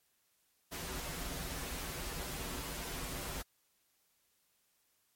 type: noise with comb filter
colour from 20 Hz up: pink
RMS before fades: -41 dBFS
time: 0.71-3.43 s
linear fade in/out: 20 ms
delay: 9.4 ms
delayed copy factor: -0.7
effects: white hiss -75 dBFS RMS until 5.15 s + MP3 64 kbps